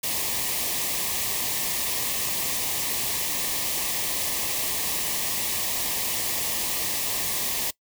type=band-stop noise; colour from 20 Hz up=white; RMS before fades=-27 dBFS; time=0.03-7.71 s; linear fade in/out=10 ms; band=1200 to 1700 Hz; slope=96 dB/octave; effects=noise-tail reverb RT60 0.1 s tail -21 dB re dry